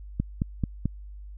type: click train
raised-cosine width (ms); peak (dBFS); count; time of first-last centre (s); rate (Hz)
5; -12; 4; 0.2-0.856; 4.57
effects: added 50 Hz sine -39 dBFS peak until 1.37 s